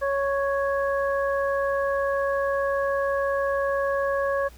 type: harmonic tone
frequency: 554.4 Hz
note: C#5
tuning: in tune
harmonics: 1 / 2 / 3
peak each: -23 / -29 / -31 dBFS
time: 0.01-4.49 s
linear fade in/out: 20 ms
effects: added 60 Hz sine -46 dBFS peak until 4.57 s + pink hiss -53 dBFS RMS until 4.57 s